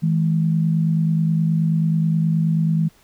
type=tone pair together; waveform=sine; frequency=162.01 / 211.4 Hz; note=E3 / G#3; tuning=-30 / +31 cents; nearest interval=perfect fourth; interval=461 cents; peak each=-16 / -24 dBFS; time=0.02-2.89 s; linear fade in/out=20 ms; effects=pink hiss -55 dBFS RMS until 3.03 s